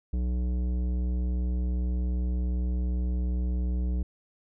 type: tone with tanh clipping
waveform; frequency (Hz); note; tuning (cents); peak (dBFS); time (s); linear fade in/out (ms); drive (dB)
sine; 61.3; B1; -12; -27; 0.13-4.03; 5; 13
effects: none